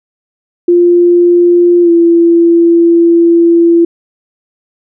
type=tone with pitch glide; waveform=sine; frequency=349.2 to 338.3 Hz; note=F4 to E4; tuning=0 to +45 cents; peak=-3 dBFS; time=0.68-3.85 s; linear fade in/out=5 ms; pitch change=-55 cents; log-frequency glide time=1.82-1.9 s; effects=none